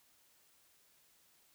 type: silence
effects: white hiss -69 dBFS RMS until 1.54 s